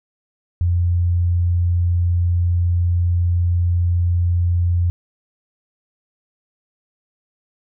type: tone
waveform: sine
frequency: 87.31 Hz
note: F2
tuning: in tune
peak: -14 dBFS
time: 0.61-4.9 s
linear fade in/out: 0 ms
effects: none